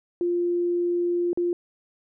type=tone with dropouts; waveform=sine; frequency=349.2 Hz; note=F4; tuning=in tune; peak=-21 dBFS; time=0.21-1.53 s; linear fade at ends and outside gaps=1 ms; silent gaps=1.331-1.374 s; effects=none